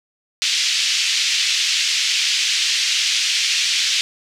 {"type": "band-pass noise", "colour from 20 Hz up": "pink", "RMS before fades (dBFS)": -19, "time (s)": [0.42, 4.01], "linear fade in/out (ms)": 0, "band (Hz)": [2500, 6200], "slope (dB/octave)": 24, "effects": []}